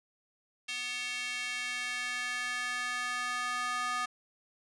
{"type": "tone with high-pass filter sweep", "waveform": "square", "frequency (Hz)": 246.9, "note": "B3", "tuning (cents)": 0, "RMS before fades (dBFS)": -35, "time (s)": [0.68, 4.06], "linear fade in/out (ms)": 10, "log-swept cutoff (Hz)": [2600, 1200], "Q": 2.4, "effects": ["resampled to 22050 Hz", "9-bit"]}